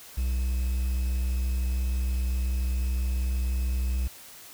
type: tone with quantisation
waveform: triangle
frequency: 62.9 Hz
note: B1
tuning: 32 cents sharp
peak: -22 dBFS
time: 0.17-4.08 s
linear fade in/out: 10 ms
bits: 8
effects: white hiss -47 dBFS RMS until 4.53 s